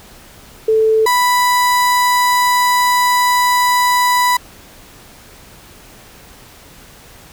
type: tone pair in turn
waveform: sine / 35% pulse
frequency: 440 / 987.8 Hz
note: A4 / B5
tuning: 0 / 0 cents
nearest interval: octave + major second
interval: 1400 cents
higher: second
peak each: -9 dBFS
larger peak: neither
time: 0.68-1.06 / 1.06-4.37 s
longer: second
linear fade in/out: 5 ms
effects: pink hiss -41 dBFS RMS until 7.32 s